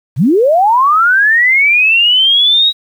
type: linear sweep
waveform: sine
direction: up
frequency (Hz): 99.7 to 3846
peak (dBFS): -6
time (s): 0.16-2.73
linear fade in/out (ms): 50
effects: 7-bit